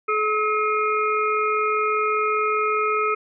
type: harmonic tone with a mistuned harmonic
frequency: 427.5 Hz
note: A4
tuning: 50 cents flat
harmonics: 1 / 3 / 5 / 6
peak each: -24 / -21 / -31 / -29 dBFS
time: 0.08-3.15 s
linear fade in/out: 10 ms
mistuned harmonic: 6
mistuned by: -82 cents
effects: none